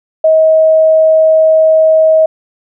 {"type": "tone", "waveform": "sine", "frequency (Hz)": 635, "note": "D#5", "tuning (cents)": 35, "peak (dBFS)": -4, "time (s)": [0.24, 2.26], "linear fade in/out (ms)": 5, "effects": []}